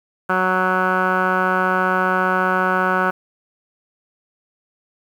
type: tone with low-pass filter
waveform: 10% pulse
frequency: 185.2 Hz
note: F#3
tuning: 2 cents sharp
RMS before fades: -18 dBFS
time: 0.29-3.11 s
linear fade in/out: 10 ms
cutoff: 1500 Hz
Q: 7.1
effects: 8-bit